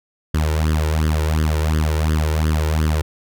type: tone with flanger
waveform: sawtooth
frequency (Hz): 77.78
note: D#2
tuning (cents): 0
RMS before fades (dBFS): -18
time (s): 0.34-3.02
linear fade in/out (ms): 5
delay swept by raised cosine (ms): 0.61 to 2.21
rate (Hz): 2.8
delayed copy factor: +0.85
effects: none